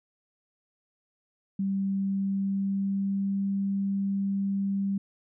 sine tone with pitch glide, 195.2 to 197.01 Hz, G3 to G3, -7 to +9 cents, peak -25 dBFS, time 1.59-4.98 s, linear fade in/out 5 ms, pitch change +16 cents, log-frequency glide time 1.94-3.4 s, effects none

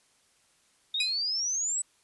sine exponential sweep, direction up, 3643 to 8030 Hz, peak -27 dBFS, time 0.94-1.82 s, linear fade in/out 5 ms
sawtooth tone with exponential decay, 2489 Hz, D#7, in tune, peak -21 dBFS, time 1-1.18 s, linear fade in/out 5 ms, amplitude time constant 37 ms
effects white hiss -66 dBFS RMS until 2.03 s + resampled to 24000 Hz

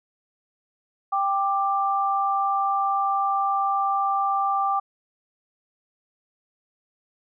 sine tone pair together, 788 / 1180.7 Hz, G5 / D6, +9 / +9 cents, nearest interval perfect fifth, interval 700 cents, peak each -23 dBFS, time 1.12-4.8 s, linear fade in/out 10 ms, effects none

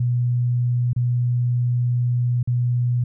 sine tone with dropouts, 122.2 Hz, B2, 18 cents flat, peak -17 dBFS, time 0-3.04 s, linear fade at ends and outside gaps 5 ms, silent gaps 0.932-0.962 / 2.43-2.474 s, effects none

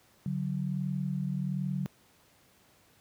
sine tone pair together, 144.2 / 185.46 Hz, D3 / F#3, -31 / +4 cents, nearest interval major third, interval 435 cents, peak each -32 / -32 dBFS, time 0.26-1.86 s, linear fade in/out 0 ms, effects pink hiss -63 dBFS RMS until 3 s + high-pass 80 Hz 12 dB/octave

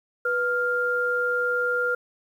sine tone pair together, 491 / 1400 Hz, B4 / F6, -10 / +4 cents, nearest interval octave + tritone, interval 1814 cents, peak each -26 / -23 dBFS, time 0.25-1.95 s, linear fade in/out 5 ms, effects 9-bit

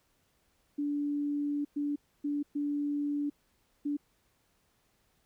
sine tone bursts at uneven times, 290 Hz, D4, 22 cents flat, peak -29 dBFS, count 5, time 0.78-1.65 / 1.76-1.96 / 2.24-2.43 / 2.55-3.3 / 3.85-3.97 s, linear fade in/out 10 ms, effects pink hiss -72 dBFS RMS until 5.25 s

